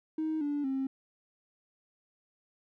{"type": "tone with pitch steps", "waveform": "triangle", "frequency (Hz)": [314.5, 290.1, 267.5], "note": ["D#4", "D4", "C4"], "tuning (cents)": [19, -21, 38], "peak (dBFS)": -26, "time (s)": [0.18, 0.87], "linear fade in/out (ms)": 5, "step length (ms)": 230, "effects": ["tanh soft clip ceiling -26 dBFS"]}